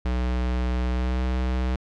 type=tone with pitch glide; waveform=square; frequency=61.9 to 63.13 Hz; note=B1 to B1; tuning=+5 to +39 cents; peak=-23 dBFS; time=0.05-1.76 s; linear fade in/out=5 ms; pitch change=+34 cents; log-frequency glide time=0.89-1.21 s; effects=low-pass 4000 Hz 12 dB/octave